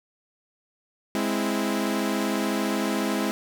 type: chord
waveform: sawtooth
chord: Ab augmented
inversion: none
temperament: equal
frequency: 207.7 / 261.6 / 329.6 Hz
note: Ab3 / C4 / E4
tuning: 0 / 0 / 0 cents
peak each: -23 / -25 / -25 dBFS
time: 1.15-3.31 s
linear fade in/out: 0 ms
effects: none